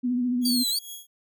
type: tone with vibrato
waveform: sine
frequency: 246.9 Hz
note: B3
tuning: in tune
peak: -22 dBFS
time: 0.03-0.64 s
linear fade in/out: 20 ms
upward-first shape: triangle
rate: 14 Hz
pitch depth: 49 cents each way
type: tone with tremolo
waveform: 10% pulse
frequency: 3322 Hz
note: G#7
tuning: in tune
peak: -27 dBFS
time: 0.41-1.07 s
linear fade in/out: 50 ms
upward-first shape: triangle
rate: 4.4 Hz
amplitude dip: 75%
type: exponential two-way sweep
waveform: sawtooth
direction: down then up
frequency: 4699 to 3892 to 4699 Hz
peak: -21 dBFS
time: 0.45-0.79 s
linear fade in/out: 5 ms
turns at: 0.7 s
effects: none